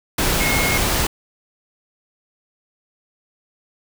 sine tone in noise, 2162 Hz, C#7, 44 cents flat, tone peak -21 dBFS, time 0.4-0.78 s, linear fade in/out 5 ms, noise pink, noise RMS -19 dBFS, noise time 0.18-1.07 s, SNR -5 dB, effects none

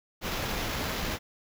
pink noise with sample-and-hold, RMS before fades -32 dBFS, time 0.21-1.19 s, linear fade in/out 50 ms, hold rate 8820 Hz, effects none

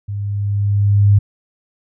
sine tone with level ramp, 101.5 Hz, G#2, 39 cents flat, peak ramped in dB -21 to -6 dBFS, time 0.08-1.19 s, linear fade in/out 10 ms, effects none

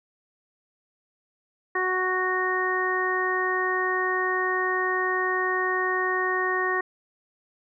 harmonic tone, 370 Hz, F#4, in tune, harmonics 1 / 2 / 3 / 4 / 5, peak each -28 / -33 / -28 / -36 / -26 dBFS, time 1.75-6.81 s, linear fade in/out 5 ms, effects none

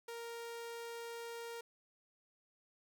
sawtooth tone, 466.2 Hz, A#4, in tune, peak -40 dBFS, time 0.08-1.61 s, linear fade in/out 5 ms, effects none

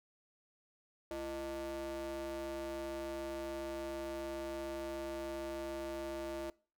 square ring-modulated tone, 138.2 Hz, C#3, 5 cents flat, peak -37 dBFS, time 1.11-6.5 s, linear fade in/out 0 ms, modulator 478 Hz, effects noise-tail reverb RT60 0.4 s tail -23 dB re dry

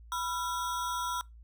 square ring-modulated tone, 1174.7 Hz, D6, in tune, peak -29 dBFS, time 0.12-1.21 s, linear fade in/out 0 ms, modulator 188 Hz, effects noise-tail reverb RT60 0.2 s tail -23 dB re dry + added 57 Hz sine -49 dBFS peak until 1.43 s

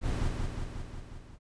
brown noise with echo, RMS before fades -30 dBFS, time 0.01-0.31 s, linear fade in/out 50 ms, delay 180 ms, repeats 6, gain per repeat -3 dB, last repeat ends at 1.39 s, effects resampled to 22050 Hz

